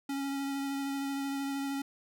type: tone with vibrato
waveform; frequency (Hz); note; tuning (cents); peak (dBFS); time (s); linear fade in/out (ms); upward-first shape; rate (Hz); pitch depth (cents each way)
square; 276.4; C#4; -5; -33; 0.09-1.82; 5; triangle; 13; 17
effects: none